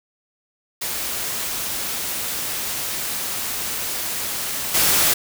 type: noise with level steps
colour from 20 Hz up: white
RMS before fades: -26 / -17 dBFS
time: 0.81-5.14 s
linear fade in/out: 10 ms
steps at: 4.74 s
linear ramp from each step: 10 ms
effects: none